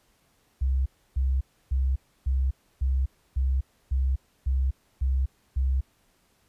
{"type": "tone bursts", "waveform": "sine", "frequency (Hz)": 65.8, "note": "C2", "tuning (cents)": 10, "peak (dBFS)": -21, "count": 10, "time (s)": [0.61, 5.81], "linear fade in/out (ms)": 10, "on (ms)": 250, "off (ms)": 300, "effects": ["pink hiss -66 dBFS RMS until 6.48 s", "resampled to 32000 Hz"]}